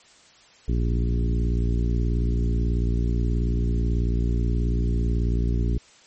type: harmonic tone with a mistuned harmonic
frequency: 58.4 Hz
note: A#1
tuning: 4 cents sharp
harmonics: 1 / 2 / 3 / 4 / 5 / 6 / 7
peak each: -21 / -27 / -31 / -33 / -35 / -37 / -38 dBFS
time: 0.68-5.78 s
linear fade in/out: 5 ms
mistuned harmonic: 1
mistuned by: -25 cents
effects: white hiss -53 dBFS RMS until 6.06 s + MP3 32 kbps